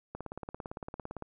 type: click train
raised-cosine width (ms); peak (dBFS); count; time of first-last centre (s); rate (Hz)
1; -25; 20; 0.15-1.223; 17.7
effects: none